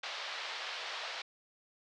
white band-pass noise, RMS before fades -41 dBFS, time 0.03-1.22 s, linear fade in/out 5 ms, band 550 to 4400 Hz, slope 24 dB/octave, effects low-pass 7000 Hz 12 dB/octave

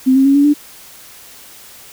sine tone with pitch steps, 260.2 / 268.1 / 276.3 / 284.7 / 293.4 Hz, C4 / C4 / C#4 / C#4 / D4, -9 / +42 / -6 / +46 / -2 cents, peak -7 dBFS, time 0.06-0.54 s, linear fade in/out 20 ms, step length 96 ms, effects white hiss -39 dBFS RMS until 1.92 s

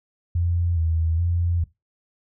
sine tone with vibrato, 83.8 Hz, E2, 29 cents sharp, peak -19 dBFS, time 0.35-1.64 s, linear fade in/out 5 ms, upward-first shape square, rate 1.2 Hz, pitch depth 49 cents each way, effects noise-tail reverb RT60 0.2 s tail -18 dB re dry

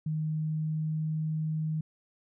sine tone with pitch glide, 155.56 to 156.55 Hz, D#3 to D#3, 0 to +11 cents, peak -28 dBFS, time 0.06-1.81 s, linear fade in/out 5 ms, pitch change +11 cents, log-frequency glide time 0.25-1.26 s, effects none

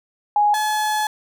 sine / 35% pulse tone pair in turn, 830.6 / 853.5 Hz, G#5 / G#5, 0 / +47 cents, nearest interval unison, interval 47 cents, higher second, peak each -13 / -17 dBFS, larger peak first, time 0.36-0.54 / 0.54-1.07 s, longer second, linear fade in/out 2 ms, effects none

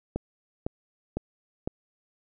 click train, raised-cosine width 2 ms, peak -15 dBFS, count 4, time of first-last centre 0.16-1.675 s, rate 1.98 Hz, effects none

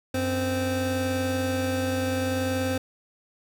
square tone cluster, 93.7 / 260.5 / 519 Hz, F#2 / C4 / C5, +22 / -7 / -14 cents, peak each -31 / -29 / -29 dBFS, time 0.14-2.78 s, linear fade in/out 5 ms, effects none

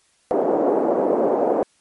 white band-pass noise, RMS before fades -19 dBFS, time 0.31-1.63 s, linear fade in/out 0 ms, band 280 to 640 Hz, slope 24 dB/octave, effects white hiss -61 dBFS RMS until 1.8 s + MP3 48 kbps

